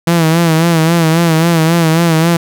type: tone with vibrato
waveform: sawtooth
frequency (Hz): 164.81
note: E3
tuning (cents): 0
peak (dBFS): -4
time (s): 0.07-2.37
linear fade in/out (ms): 5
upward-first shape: sine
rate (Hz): 3.7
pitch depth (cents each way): 68
effects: none